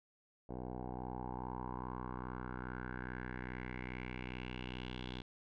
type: tone with low-pass filter sweep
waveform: 10% pulse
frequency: 62.4 Hz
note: B1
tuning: 19 cents sharp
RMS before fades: -44 dBFS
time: 0.49-5.22 s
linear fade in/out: 5 ms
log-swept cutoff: 640 to 3500 Hz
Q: 4.5
effects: none